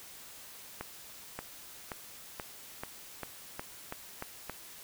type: accelerating click train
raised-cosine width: 0.5 ms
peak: -22 dBFS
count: 10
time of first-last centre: 0.81-4.497 s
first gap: 580 ms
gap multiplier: 0.91
effects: white hiss -50 dBFS RMS until 4.83 s